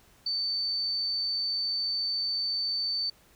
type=tone; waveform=sine; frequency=4547 Hz; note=C#8; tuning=43 cents sharp; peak=-27 dBFS; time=0.26-3.1 s; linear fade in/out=5 ms; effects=pink hiss -60 dBFS RMS until 3.35 s